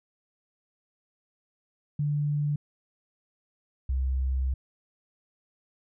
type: tone pair in turn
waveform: sine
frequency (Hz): 146.83 / 65.41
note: D3 / C2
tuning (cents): 0 / 0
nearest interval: octave + major second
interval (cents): 1400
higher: first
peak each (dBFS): -24 / -24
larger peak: neither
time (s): 1.99-2.56 / 3.89-4.54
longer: second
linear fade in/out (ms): 5
effects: none